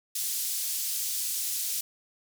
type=band-pass noise; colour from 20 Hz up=white; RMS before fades=-31 dBFS; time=0.15-1.81 s; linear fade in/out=5 ms; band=4700 to 16000 Hz; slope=12 dB/octave; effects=none